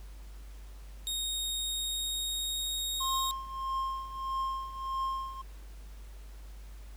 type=tone with pitch glide; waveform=sawtooth; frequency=3729 to 3755 Hz; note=A#7 to A#7; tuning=0 to +12 cents; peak=-29 dBFS; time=1.07-3.31 s; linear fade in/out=0 ms; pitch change=+12 cents; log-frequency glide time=1.66-3.17 s
type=tone with tremolo; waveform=triangle; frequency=1064 Hz; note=C6; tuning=29 cents sharp; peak=-27 dBFS; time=3-5.42 s; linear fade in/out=10 ms; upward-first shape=triangle; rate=1.6 Hz; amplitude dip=80%
effects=added 50 Hz sine -44 dBFS peak until 6.96 s + pink hiss -59 dBFS RMS until 6.96 s

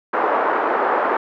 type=band-pass noise; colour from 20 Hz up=white; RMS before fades=-19 dBFS; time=0.13-1.17 s; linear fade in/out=5 ms; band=340 to 1300 Hz; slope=24 dB/octave; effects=none

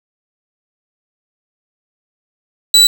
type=tone; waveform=35% pulse; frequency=3951 Hz; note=B7; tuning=in tune; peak=-3 dBFS; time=2.74-2.87 s; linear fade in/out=2 ms; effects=none

